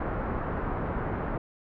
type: low-pass noise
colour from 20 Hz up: pink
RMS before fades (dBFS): -31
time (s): 0-1.38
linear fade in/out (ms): 5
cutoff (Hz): 1500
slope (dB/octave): 24
effects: none